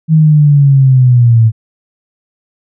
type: linear sweep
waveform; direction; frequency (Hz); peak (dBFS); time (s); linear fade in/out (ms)
sine; down; 160.3 to 110; -3; 0.08-1.52; 50
effects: none